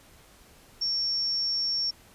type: tone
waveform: sine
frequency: 5480 Hz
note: F8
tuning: 34 cents flat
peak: -25 dBFS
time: 0.81-1.91 s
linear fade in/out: 10 ms
effects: pink hiss -55 dBFS RMS until 2.14 s + resampled to 32000 Hz